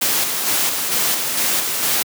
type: noise with tremolo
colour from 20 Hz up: white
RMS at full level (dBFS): -18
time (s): 0.01-2.03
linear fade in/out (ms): 10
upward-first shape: square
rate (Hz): 2.2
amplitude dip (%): 35
effects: high-pass 150 Hz 12 dB/octave